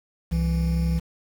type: tone pair together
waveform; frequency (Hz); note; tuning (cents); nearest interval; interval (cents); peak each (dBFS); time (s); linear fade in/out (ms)
triangle; 66 / 166.31; C2 / E3; +16 / +16; octave + major third; 1600; -21; 0.31-1; 20
effects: 7-bit